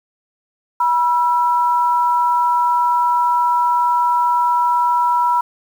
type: tone pair together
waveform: sine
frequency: 971 / 1335.9 Hz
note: B5 / E6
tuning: -30 / +23 cents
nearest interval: tritone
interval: 553 cents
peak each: -13 / -22 dBFS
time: 0.8-5.41 s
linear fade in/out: 5 ms
effects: 7-bit